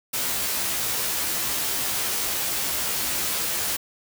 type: noise with comb filter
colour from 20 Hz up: white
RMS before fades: -26 dBFS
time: 0.13-3.77 s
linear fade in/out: 10 ms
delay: 15 ms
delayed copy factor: +0.8
effects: none